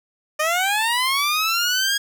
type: linear sweep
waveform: 15% pulse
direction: up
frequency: 600 to 1650 Hz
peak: -12 dBFS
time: 0.39-1.98 s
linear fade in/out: 10 ms
effects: none